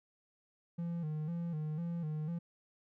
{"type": "tone with vibrato", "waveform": "triangle", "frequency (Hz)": 161.7, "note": "E3", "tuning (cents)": -33, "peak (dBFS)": -33, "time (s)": [0.78, 2.39], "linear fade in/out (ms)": 10, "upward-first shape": "square", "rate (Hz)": 2, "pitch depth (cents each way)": 90, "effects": []}